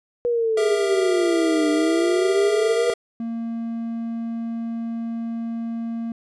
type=exponential two-way sweep; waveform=sine; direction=down then up; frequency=484.8 to 301.3 to 484.8 Hz; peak=-18 dBFS; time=0.25-2.9 s; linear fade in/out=0 ms; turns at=1.7 s
type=chord; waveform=square; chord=E diminished; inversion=first; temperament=equal with one note detuned; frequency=401.4 / 466.2 / 659.3 Hz; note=G4 / Bb4 / E5; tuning=+41 / 0 / 0 cents; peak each=-27 dBFS; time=0.57-2.94 s; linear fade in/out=5 ms
type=tone; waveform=triangle; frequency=230 Hz; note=A#3; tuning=23 cents flat; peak=-23 dBFS; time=3.2-6.12 s; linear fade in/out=2 ms
effects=resampled to 24000 Hz